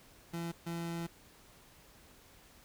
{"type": "tone bursts at uneven times", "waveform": "30% pulse", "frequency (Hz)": 168.6, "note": "E3", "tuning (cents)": 39, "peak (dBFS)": -34, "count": 2, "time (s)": [[0.33, 0.52], [0.66, 1.07]], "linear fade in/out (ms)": 10, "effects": ["pink hiss -60 dBFS RMS until 2.64 s"]}